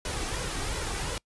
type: noise with flanger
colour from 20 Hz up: pink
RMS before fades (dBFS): -32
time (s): 0.05-1.18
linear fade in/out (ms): 2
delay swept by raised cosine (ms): 2 to 2.62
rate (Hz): 2.8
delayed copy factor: +0.5
effects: noise-tail reverb RT60 0.1 s tail -25 dB re dry + resampled to 24000 Hz